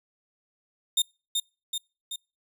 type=tone with echo; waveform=sawtooth; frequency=3649 Hz; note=A#7; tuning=38 cents flat; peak=-17 dBFS; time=0.97-1.02 s; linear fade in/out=5 ms; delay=380 ms; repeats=3; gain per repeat=-4 dB; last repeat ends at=2.16 s; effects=noise-tail reverb RT60 0.3 s tail -26 dB re dry